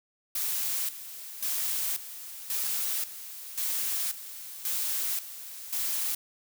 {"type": "noise with tremolo", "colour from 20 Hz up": "blue", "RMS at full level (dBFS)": -30, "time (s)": [0.35, 6.15], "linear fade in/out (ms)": 5, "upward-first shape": "square", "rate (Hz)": 0.93, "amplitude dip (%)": 75, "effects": []}